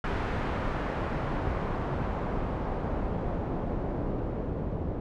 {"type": "noise with low-pass filter sweep", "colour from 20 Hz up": "pink", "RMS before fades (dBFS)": -31, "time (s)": [0.04, 5], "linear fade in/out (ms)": 2, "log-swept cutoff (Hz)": [1700, 500], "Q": 0.84, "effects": []}